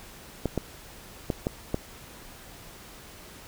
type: clicks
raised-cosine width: 2 ms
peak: -12 dBFS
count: 5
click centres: 0.457 / 0.577 / 1.302 / 1.469 / 1.744 s
effects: pink hiss -47 dBFS RMS until 3.47 s